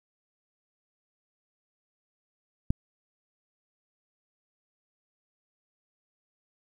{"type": "click", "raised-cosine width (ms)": 5, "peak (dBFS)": -12, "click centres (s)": 2.705, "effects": ["9-bit"]}